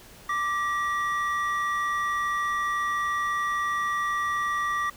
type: tone pair together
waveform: triangle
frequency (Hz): 1174.7 / 1911.1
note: D6 / A#6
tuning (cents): 0 / +43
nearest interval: minor sixth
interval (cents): 843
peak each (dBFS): -24 / -28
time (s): 0.29-4.9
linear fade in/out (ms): 5
effects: pink hiss -49 dBFS RMS until 4.96 s